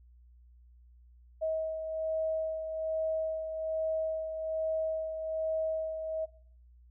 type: beating tone pair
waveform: sine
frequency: 637 / 638.2 Hz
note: D#5 / D#5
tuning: +41 / +44 cents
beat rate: 1.2 Hz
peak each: -31 / -40 dBFS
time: 1.41-6.26 s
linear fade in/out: 20 ms
effects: noise-tail reverb RT60 0.6 s tail -20 dB re dry + added 60 Hz sine -55 dBFS peak until 6.9 s